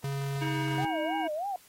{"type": "tone with pitch glide", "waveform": "square", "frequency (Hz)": [138.59, 137.16], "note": ["C#3", "C#3"], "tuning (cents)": [0, -18], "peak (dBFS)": -31, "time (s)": [0.04, 0.85], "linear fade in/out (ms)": 2, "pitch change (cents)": -18, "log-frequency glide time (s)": [0.42, 0.58]}
{"type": "harmonic tone", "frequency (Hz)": 318, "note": "D#4", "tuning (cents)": 38, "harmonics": [1, 3, 5, 7, 9], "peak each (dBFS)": [-33, -38, -40, -41, -43], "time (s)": [0.41, 1.28], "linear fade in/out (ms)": 10}
{"type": "tone with vibrato", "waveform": "sine", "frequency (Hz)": 698.5, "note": "F5", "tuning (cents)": 0, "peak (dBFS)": -30, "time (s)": [0.78, 1.56], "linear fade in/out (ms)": 2, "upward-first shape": "sine", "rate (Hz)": 3.2, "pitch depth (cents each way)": 260}
{"effects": ["white hiss -58 dBFS RMS until 1.68 s", "AAC 48 kbps"]}